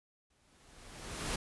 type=noise with exponential growth; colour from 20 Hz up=pink; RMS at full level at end=-34 dBFS; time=0.3-1.36 s; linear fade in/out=5 ms; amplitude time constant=230 ms; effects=resampled to 24000 Hz